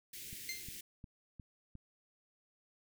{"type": "band-stop noise", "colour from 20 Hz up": "white", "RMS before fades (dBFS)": -48, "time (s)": [0.13, 0.81], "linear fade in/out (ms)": 5, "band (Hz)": [430, 1800], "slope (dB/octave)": 48}
{"type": "click train", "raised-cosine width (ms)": 5, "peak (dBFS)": -37, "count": 5, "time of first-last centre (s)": [0.33, 1.753], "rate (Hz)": 2.81}
{"type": "tone with exponential decay", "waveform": "20% pulse", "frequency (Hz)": 2093, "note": "C7", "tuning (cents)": 0, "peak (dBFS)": -31, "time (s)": [0.49, 0.72], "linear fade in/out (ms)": 1, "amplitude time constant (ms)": 50}
{"effects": []}